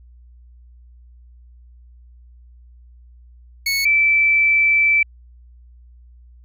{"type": "tone pair in turn", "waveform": ["25% pulse", "sine"], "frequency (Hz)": [2207, 2323], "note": ["C#7", "D7"], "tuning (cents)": [-8, -20], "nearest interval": "minor second", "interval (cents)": 88, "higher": "second", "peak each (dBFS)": [-14, -12], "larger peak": "second", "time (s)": [[3.66, 3.85], [3.85, 5.03]], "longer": "second", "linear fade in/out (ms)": 5, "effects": ["added 60 Hz sine -43 dBFS peak until 6.44 s"]}